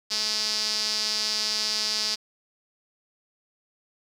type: tone with band-pass filter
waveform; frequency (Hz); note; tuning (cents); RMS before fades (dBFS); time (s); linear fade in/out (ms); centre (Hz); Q
sawtooth; 215.1; A3; -39; -27; 0.1-2.16; 20; 4900; 6.1
effects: 9-bit